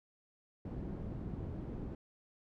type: low-pass noise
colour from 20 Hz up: white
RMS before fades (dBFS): -42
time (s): 0.65-1.95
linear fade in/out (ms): 2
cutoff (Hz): 210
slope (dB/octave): 12
effects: none